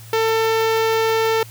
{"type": "tone with notch filter", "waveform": "sawtooth", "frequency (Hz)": 446.9, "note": "A4", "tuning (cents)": 27, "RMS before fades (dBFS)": -18, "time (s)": [0.13, 1.43], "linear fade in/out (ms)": 2, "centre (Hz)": 9200, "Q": 0.79, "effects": ["added 113 Hz sine -38 dBFS peak until 1.5 s", "white hiss -44 dBFS RMS until 1.5 s"]}